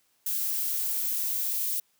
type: noise with high-pass filter sweep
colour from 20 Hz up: violet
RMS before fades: -29 dBFS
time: 0.26-1.8 s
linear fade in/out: 5 ms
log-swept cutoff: 200 to 2800 Hz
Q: 0.76
effects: white hiss -69 dBFS RMS until 1.99 s + high-pass 80 Hz 12 dB/octave